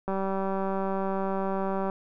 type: click train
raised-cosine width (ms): 1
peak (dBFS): -17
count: 352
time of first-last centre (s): 0.08-1.899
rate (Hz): 193
effects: none